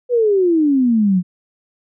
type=exponential sweep; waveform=sine; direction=down; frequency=502 to 174.61 Hz; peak=-11 dBFS; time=0.09-1.23 s; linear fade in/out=50 ms; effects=none